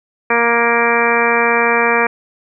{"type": "harmonic tone", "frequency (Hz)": 234.5, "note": "A#3", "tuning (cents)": 11, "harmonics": [1, 2, 3, 4, 5, 6, 7, 8, 9, 10], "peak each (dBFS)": [-24, -17, -22, -19, -20, -23, -20, -21, -28, -18], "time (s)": [0.3, 2.07], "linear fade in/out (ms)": 5, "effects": []}